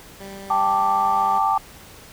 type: tone with pitch glide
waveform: 15% pulse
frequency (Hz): 196 to 197.82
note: G3 to G3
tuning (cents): 0 to +16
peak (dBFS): -29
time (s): 0.2-1.39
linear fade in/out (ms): 10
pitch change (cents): +16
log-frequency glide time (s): 0.77-0.85
type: chord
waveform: sine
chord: G suspended second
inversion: none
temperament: equal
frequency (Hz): 784 / 880 / 1174.7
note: G5 / A5 / D6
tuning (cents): 0 / 0 / 0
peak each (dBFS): -21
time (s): 0.5-1.58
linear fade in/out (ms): 5
effects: pink hiss -44 dBFS RMS until 2.12 s